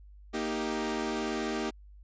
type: chord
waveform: sawtooth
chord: Eb major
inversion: second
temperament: equal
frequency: 233.1 / 311.1 / 392 Hz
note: Bb3 / Eb4 / G4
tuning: 0 / 0 / 0 cents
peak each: -31 dBFS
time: 0.33-1.71 s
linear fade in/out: 20 ms
effects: added 50 Hz sine -49 dBFS peak until 2.03 s + resampled to 16000 Hz